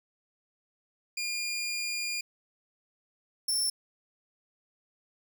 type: tone pair in turn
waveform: 20% pulse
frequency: 2413 / 5384 Hz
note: D7 / E8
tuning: +46 / +36 cents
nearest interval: octave + major second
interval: 1390 cents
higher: second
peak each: -26 / -21 dBFS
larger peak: second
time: 1.17-2.21 / 3.48-3.7 s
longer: first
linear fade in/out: 5 ms
effects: none